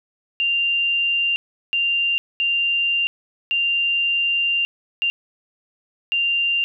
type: tone bursts at uneven times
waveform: sine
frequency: 2785 Hz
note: F7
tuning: 5 cents flat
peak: -17 dBFS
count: 6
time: 0.4-1.36 / 1.73-2.18 / 2.4-3.07 / 3.51-4.65 / 5.02-5.1 / 6.12-6.64 s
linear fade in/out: 0 ms
effects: none